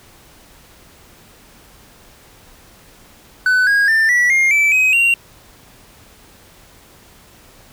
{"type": "tone with pitch steps", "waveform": "triangle", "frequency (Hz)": [1503, 1639, 1787.4, 1949.1, 2126, 2318, 2528, 2757], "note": ["F#6", "G#6", "A6", "B6", "C7", "D7", "D#7", "F7"], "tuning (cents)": [27, -23, 27, -23, 27, -23, 27, -23], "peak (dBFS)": -9, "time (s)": [3.46, 5.14], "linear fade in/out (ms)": 2, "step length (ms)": 210, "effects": ["pink hiss -46 dBFS RMS until 7.72 s"]}